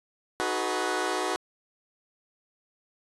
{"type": "chord", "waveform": "15% pulse", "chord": "G# minor seventh", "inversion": "second", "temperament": "equal with one note detuned", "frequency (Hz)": [311.1, 370, 424.5, 493.9], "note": ["D#4", "F#4", "G#4", "B4"], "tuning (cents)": [0, 0, 38, 0], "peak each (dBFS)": [-28, -23, -28, -27], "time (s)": [0.4, 1.36], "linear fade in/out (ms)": 0, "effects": ["resampled to 24000 Hz"]}